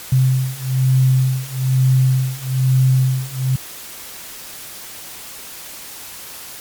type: beating tone pair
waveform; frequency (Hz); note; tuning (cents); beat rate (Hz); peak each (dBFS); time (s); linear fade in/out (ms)
sine; 129.7 / 130.8; C3 / C3; -15 / 0; 1.1; -16 / -15; 0.12-3.56; 5
effects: white hiss -34 dBFS RMS until 6.6 s + MP3 96 kbps